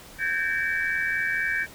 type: tone cluster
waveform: sine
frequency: 1560 / 1644 / 1814 / 2298 Hz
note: G6 / G#6 / A#6 / D7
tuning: -9 / -18 / -48 / -38 cents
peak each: -29 dBFS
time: 0.18-1.67 s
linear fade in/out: 50 ms
effects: pink hiss -46 dBFS RMS until 1.74 s